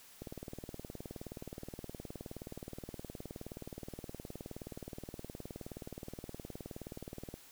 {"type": "click train", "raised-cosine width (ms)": 2, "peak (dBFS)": -30, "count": 137, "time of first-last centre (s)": [0.22, 7.34], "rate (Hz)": 19.1, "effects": ["white hiss -58 dBFS RMS until 7.51 s"]}